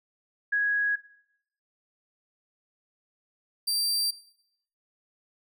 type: tone pair in turn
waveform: sine / sawtooth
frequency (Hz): 1661.2 / 4699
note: G#6 / D8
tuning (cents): 0 / 0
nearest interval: octave + tritone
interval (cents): 1800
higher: second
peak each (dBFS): -22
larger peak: neither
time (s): 0.52-0.96 / 3.67-4.11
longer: neither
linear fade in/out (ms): 10
effects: noise-tail reverb RT60 0.7 s tail -17 dB re dry